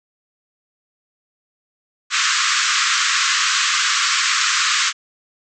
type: band-pass noise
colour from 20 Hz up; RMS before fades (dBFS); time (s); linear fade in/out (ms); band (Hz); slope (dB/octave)
pink; -18; 2.1-4.93; 50; 1100 to 7700; 96
effects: none